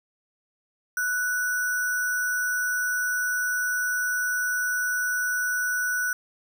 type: tone with sample-and-hold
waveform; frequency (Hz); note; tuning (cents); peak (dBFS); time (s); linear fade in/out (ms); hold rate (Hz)
sine; 1480; F#6; 0; -23; 0.97-6.13; 2; 7350
effects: none